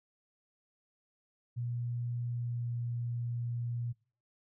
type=tone with pitch glide; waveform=sine; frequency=120.2 to 119.3 Hz; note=B2 to A#2; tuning=-46 to +41 cents; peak=-33 dBFS; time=1.56-3.93 s; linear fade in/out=20 ms; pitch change=-13 cents; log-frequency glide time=2.29-2.71 s; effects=noise-tail reverb RT60 0.4 s tail -23 dB re dry